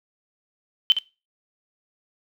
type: tone with echo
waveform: sine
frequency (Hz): 3069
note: G7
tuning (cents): -37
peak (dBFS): -11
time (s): 0.9-0.92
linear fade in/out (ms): 0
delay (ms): 66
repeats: 1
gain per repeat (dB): -9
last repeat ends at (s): 0.986
effects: noise-tail reverb RT60 0.3 s tail -20 dB re dry